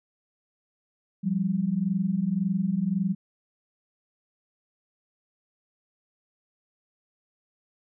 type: tone pair together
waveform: sine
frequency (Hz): 174.61 / 196.45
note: F3 / G3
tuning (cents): 0 / +4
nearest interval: major second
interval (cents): 204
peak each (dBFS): -27 / -25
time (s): 1.23-3.15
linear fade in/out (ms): 20
effects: none